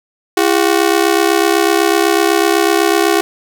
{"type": "ring-modulated tone", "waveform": "sawtooth", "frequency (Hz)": 370, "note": "F#4", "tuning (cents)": 0, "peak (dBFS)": -3, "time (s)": [0.37, 3.21], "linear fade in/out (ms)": 0, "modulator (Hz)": 34, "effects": []}